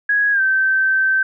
sine tone with pitch glide, 1661.2 to 1550 Hz, G#6 to G6, 0 to -20 cents, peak -13 dBFS, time 0.09-1.23 s, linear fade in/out 5 ms, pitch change -120 cents, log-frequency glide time 0.32-0.41 s, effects none

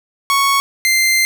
sawtooth tone pair in turn, 1108.7 / 2085 Hz, C#6 / C7, 0 / -7 cents, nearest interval major seventh, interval 1093 cents, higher second, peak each -8 dBFS, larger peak neither, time 0.3-0.6 / 0.85-1.25 s, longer second, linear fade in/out 0 ms, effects none

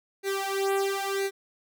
sawtooth tone with flanger, 392 Hz, G4, in tune, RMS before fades -28 dBFS, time 0.23-1.31 s, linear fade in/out 50 ms, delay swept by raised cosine 0.47 to 2.47 ms, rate 0.99 Hz, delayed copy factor +0.9, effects none

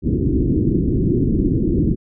white low-pass noise, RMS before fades -17 dBFS, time 0.02-1.96 s, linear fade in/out 50 ms, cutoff 360 Hz, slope 48 dB/octave, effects none

